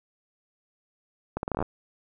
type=accelerating click train; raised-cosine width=1 ms; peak=-14 dBFS; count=10; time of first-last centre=1.37-1.626 s; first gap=61 ms; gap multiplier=0.79; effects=none